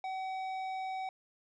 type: tone with tanh clipping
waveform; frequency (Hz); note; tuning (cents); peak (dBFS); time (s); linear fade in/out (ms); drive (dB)
sine; 758; F#5; +42; -37; 0.04-1.09; 2; 11
effects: none